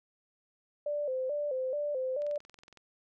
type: tone with vibrato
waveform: sine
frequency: 551 Hz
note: C#5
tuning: 11 cents flat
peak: -30 dBFS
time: 0.86-2.38 s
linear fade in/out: 5 ms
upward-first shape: square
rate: 2.3 Hz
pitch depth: 110 cents each way
type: click train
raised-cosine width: 0.2 ms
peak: -36 dBFS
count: 13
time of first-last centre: 2.22-2.773 s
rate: 21.7 Hz
effects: none